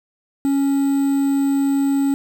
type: tone with quantisation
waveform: triangle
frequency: 277.2 Hz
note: C#4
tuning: in tune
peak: -13 dBFS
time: 0.45-2.14 s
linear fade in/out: 0 ms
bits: 6
effects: none